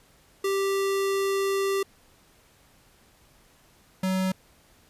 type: tone pair in turn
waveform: square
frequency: 392 / 187.91 Hz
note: G4 / F#3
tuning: 0 / +27 cents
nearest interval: octave + minor second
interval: 1273 cents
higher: first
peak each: -24 dBFS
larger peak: neither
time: 0.44-1.83 / 4.03-4.32 s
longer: first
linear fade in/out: 5 ms
effects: pink hiss -59 dBFS RMS until 4.89 s + resampled to 32000 Hz